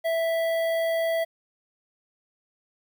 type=tone with notch filter; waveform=square; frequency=659.3 Hz; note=E5; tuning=in tune; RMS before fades=-25 dBFS; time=0.04-1.25 s; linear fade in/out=20 ms; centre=6700 Hz; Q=0.5; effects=10-bit